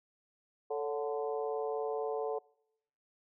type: harmonic tone with a mistuned harmonic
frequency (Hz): 146.83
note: D3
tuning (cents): 0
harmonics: 3 / 4 / 5 / 6 / 7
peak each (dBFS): -34 / -40 / -40 / -46 / -47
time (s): 0.7-2.39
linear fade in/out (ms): 10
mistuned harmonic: 4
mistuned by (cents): -68
effects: noise-tail reverb RT60 0.8 s tail -26 dB re dry